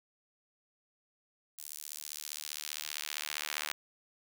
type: tone with high-pass filter sweep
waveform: sawtooth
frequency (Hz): 75.2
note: D2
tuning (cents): +42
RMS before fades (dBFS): -41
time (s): 1.58-3.72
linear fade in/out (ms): 0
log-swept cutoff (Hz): 8600 to 1700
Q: 0.82
effects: none